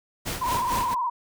pink noise with tremolo, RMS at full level -29 dBFS, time 0.25-0.95 s, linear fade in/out 20 ms, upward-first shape sine, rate 4.4 Hz, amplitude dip 70%
sine tone with vibrato, 987.8 Hz, B5, in tune, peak -23 dBFS, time 0.41-1.1 s, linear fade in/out 10 ms, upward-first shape square, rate 19 Hz, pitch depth 65 cents each way
effects none

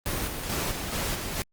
pink noise with tremolo, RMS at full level -29 dBFS, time 0.06-1.42 s, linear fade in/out 0 ms, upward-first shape square, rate 2.3 Hz, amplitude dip 40%, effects Opus 24 kbps

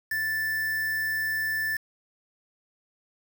triangle tone with quantisation, 1760 Hz, A6, in tune, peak -24 dBFS, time 0.11-1.77 s, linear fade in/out 5 ms, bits 6, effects none

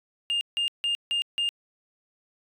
sine tone bursts, 2816 Hz, F7, 14 cents sharp, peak -21 dBFS, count 5, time 0.3-1.49 s, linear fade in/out 0 ms, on 110 ms, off 160 ms, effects tanh soft clip ceiling -22 dBFS

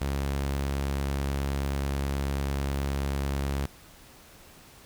sawtooth tone, 69.3 Hz, C#2, in tune, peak -23 dBFS, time 0.01-3.66 s, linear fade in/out 5 ms, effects pink hiss -52 dBFS RMS until 4.85 s

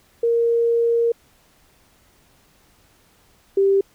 sine tone pair in turn, 466.2 / 392.3 Hz, A#4 / G4, 0 / +1 cents, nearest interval minor third, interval 299 cents, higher first, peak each -15 / -13 dBFS, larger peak second, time 0.23-1.12 / 3.57-3.81 s, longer first, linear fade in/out 5 ms, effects pink hiss -57 dBFS RMS until 3.94 s

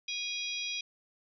harmonic tone with a mistuned harmonic, 822 Hz, G#5, 18 cents flat, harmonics 3 / 4 / 5 / 6 / 7, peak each -37 / -39 / -41 / -43 / -44 dBFS, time 0.08-0.81 s, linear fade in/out 5 ms, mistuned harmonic 5, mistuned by -110 cents, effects none

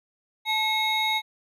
triangle tone cluster, 871 / 2170 / 3785 Hz, A5 / C#7 / A#7, -18 / -37 / +26 cents, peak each -25 dBFS, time 0.45-1.22 s, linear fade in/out 50 ms, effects none

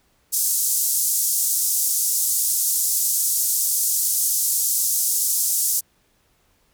white band-pass noise, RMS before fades -21 dBFS, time 0.32-5.81 s, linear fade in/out 20 ms, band 6000 to 14000 Hz, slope 24 dB/octave, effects pink hiss -63 dBFS RMS until 6.73 s

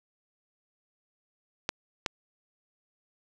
clicks, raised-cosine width 0.2 ms, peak -10 dBFS, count 2, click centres 1.691 / 2.062 s, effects none

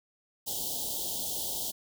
white band-stop noise, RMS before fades -34 dBFS, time 0.46-1.72 s, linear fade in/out 20 ms, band 910 to 3000 Hz, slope 96 dB/octave, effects none

